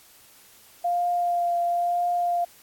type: tone with vibrato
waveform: sine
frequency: 698.5 Hz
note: F5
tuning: in tune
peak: -21 dBFS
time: 0.84-2.45 s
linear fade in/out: 10 ms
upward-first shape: triangle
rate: 1 Hz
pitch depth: 16 cents each way
effects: white hiss -53 dBFS RMS until 2.62 s + AAC 64 kbps